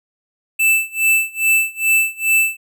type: tone with tremolo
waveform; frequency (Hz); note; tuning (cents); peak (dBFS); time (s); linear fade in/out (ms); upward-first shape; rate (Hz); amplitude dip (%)
square; 2645; E7; +5; -11; 0.59-2.57; 10; sine; 2.4; 95
effects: none